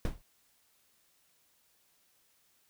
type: noise with exponential decay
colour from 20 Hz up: brown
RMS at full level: -25 dBFS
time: 0.05-0.22 s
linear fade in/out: 1 ms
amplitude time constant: 36 ms
effects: white hiss -70 dBFS RMS until 2.69 s